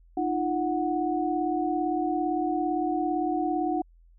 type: tone cluster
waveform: sine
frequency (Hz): 304.7 / 342.4 / 737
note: D#4 / F4 / F#5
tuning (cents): -36 / -34 / -7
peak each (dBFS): -28 / -30 / -28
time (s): 0.17-3.82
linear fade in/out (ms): 5
effects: added 42 Hz sine -53 dBFS peak until 4.18 s